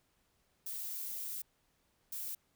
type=noise bursts at uneven times; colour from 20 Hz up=violet; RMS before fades=-41 dBFS; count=2; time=0.66-1.42 / 2.12-2.35 s; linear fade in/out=5 ms; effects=pink hiss -75 dBFS RMS until 2.55 s